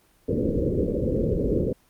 white low-pass noise, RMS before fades -24 dBFS, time 0.28-1.73 s, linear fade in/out 10 ms, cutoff 540 Hz, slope 96 dB/octave, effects pink hiss -61 dBFS RMS until 1.89 s + Opus 24 kbps

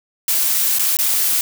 blue noise with dropouts, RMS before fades -17 dBFS, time 0.28-1.41 s, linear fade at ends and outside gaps 2 ms, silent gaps 0.787-0.793 / 0.97-0.988 s, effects none

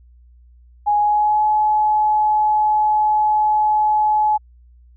sine tone with pitch glide, 831 to 851.4 Hz, G#5 to G#5, +1 to +43 cents, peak -13 dBFS, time 0.86-4.38 s, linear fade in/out 20 ms, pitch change +42 cents, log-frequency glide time 0.97-1.44 s, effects added 60 Hz sine -45 dBFS peak until 4.96 s

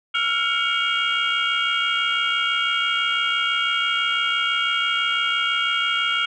sine tone cluster, 1354 / 1420 / 2247 / 2833 / 3249 Hz, E6 / F6 / C#7 / F7 / G#7, +46 / +28 / +23 / +24 / -39 cents, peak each -25 dBFS, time 0.14-6.26 s, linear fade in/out 10 ms, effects tanh soft clip ceiling -11 dBFS

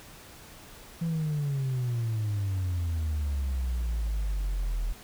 sine exponential sweep, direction down, 169.4 to 38.89 Hz, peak -24 dBFS, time 1.01-4.93 s, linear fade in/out 10 ms, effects tanh soft clip ceiling -25 dBFS + pink hiss -49 dBFS RMS until 5.03 s

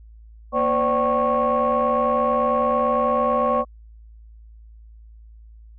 sine tone cluster, 235.8 / 513 / 582 / 766 / 1099 Hz, A#3 / C5 / D5 / G5 / C#6, +20 / -34 / -16 / -40 / -15 cents, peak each -26 / -22 / -22 / -27 / -20 dBFS, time 0.52-3.65 s, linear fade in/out 50 ms, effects tanh soft clip ceiling -11 dBFS + added 55 Hz sine -42 dBFS peak until 5.78 s

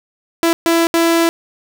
sawtooth tone bursts at uneven times, 333.7 Hz, E4, 21 cents sharp, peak -7 dBFS, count 3, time 0.43-0.53 / 0.66-0.87 / 0.94-1.29 s, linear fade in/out 0 ms, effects none

